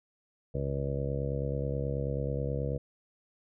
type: harmonic tone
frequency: 69.3 Hz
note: C#2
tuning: in tune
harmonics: 1 / 2 / 3 / 4 / 5 / 6 / 7 / 8 / 9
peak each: -36 / -33 / -42 / -43 / -45 / -46 / -36 / -41 / -45 dBFS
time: 0.54-2.78 s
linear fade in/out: 10 ms
effects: none